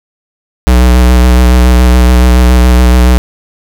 square tone with vibrato, 61.74 Hz, B1, in tune, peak -3 dBFS, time 0.67-3.18 s, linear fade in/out 0 ms, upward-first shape square, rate 7.1 Hz, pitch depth 23 cents each way, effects none

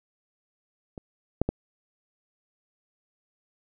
clicks, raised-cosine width 2 ms, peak -25 / -8 / -12 dBFS, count 3, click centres 0.978 / 1.416 / 1.49 s, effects none

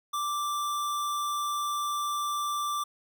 square tone, 1174.7 Hz, D6, in tune, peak -29 dBFS, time 0.13-2.84 s, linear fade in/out 10 ms, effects none

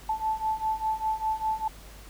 sine beating tone pair, 872 / 877 Hz, A5 / A5, -16 / -6 cents, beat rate 5 Hz, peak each -30 / -28 dBFS, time 0.09-1.68 s, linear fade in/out 5 ms, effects added 50 Hz sine -46 dBFS peak until 2.09 s + pink hiss -50 dBFS RMS until 2.09 s

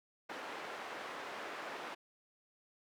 white band-pass noise, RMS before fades -45 dBFS, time 0.29-1.95 s, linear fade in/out 10 ms, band 330 to 1600 Hz, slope 12 dB/octave, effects none

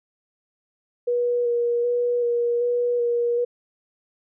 sine tone with vibrato, 480 Hz, B4, 49 cents flat, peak -19 dBFS, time 1.07-3.45 s, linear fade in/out 10 ms, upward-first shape square, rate 1.3 Hz, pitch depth 15 cents each way, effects none

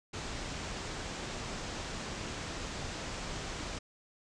pink low-pass noise, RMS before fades -40 dBFS, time 0.13-3.79 s, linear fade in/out 10 ms, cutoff 7800 Hz, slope 48 dB/octave, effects none

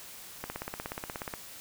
click train, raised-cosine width 0.5 ms, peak -20 dBFS, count 16, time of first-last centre 0.44-1.338 s, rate 16.7 Hz, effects white hiss -47 dBFS RMS until 1.6 s

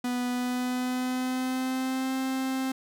45% pulse tone with pitch glide, 246.9 to 263.1 Hz, B3 to C4, 0 to +10 cents, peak -27 dBFS, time 0.04-2.72 s, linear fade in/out 5 ms, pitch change +110 cents, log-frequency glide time 0.3-2.15 s, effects none

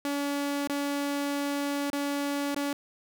sawtooth tone with dropouts, 284.5 Hz, C#4, 45 cents sharp, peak -24 dBFS, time 0.05-2.73 s, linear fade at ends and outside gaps 1 ms, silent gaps 0.674-0.697 / 1.901-1.931 / 2.546-2.562 s, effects none

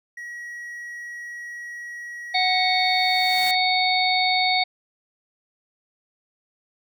triangle tone, 1912 Hz, A#6, 43 cents sharp, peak -31 dBFS, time 0.17-3.55 s, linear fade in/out 5 ms
harmonic tone, 740 Hz, F#5, in tune, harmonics 1 / 3 / 5 / 6, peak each -22 / -23 / -25 / -25 dBFS, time 2.34-4.64 s, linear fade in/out 10 ms
white noise with exponential growth, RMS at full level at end -32 dBFS, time 2.4-3.51 s, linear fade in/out 1 ms, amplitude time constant 240 ms
effects none

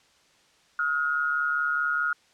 sine tone pair together, 1283.3 / 1428 Hz, E6 / F6, -47 / +38 cents, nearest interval major second, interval 185 cents, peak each -30 / -24 dBFS, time 0.79-2.13 s, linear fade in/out 2 ms, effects white hiss -61 dBFS RMS until 2.33 s + low-pass 6000 Hz 12 dB/octave

